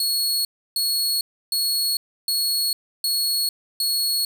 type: tone bursts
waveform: sawtooth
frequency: 4345 Hz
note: C#8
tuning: 35 cents flat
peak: -17 dBFS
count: 6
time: 0-4.25 s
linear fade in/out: 2 ms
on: 450 ms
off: 310 ms
effects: none